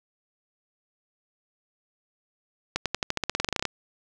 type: accelerating click train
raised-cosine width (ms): 0.2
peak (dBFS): -8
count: 17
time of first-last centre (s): 2.76-3.653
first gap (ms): 97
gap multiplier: 0.92
effects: none